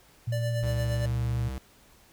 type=tone with vibrato; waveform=sine; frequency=116.54 Hz; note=A#2; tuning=in tune; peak=-26 dBFS; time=0.27-1.49 s; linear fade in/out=10 ms; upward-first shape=square; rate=5.8 Hz; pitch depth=9 cents each way
type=tone with tremolo; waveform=square; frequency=587 Hz; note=D5; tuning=1 cent flat; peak=-32 dBFS; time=0.32-1.06 s; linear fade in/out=5 ms; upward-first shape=sine; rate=8.6 Hz; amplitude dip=55%
type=tone; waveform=square; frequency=65.41 Hz; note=C2; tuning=in tune; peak=-33 dBFS; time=0.63-1.58 s; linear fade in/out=0 ms
effects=pink hiss -58 dBFS RMS until 2.12 s